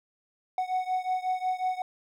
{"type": "beating tone pair", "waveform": "triangle", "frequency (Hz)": [739, 744.5], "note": ["F#5", "F#5"], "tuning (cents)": [-2, 11], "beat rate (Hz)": 5.5, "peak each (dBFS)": [-27, -29], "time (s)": [0.58, 1.82], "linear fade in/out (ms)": 2, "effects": []}